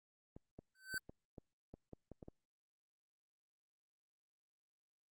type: clicks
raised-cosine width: 2 ms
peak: -38 dBFS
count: 10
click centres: 0.365 / 0.59 / 0.942 / 1.095 / 1.382 / 1.74 / 1.933 / 2.117 / 2.228 / 2.284 s
type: tone with exponential growth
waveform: square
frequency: 1536 Hz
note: G6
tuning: 36 cents flat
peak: -36 dBFS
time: 0.75-0.98 s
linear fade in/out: 2 ms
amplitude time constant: 50 ms
effects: Opus 32 kbps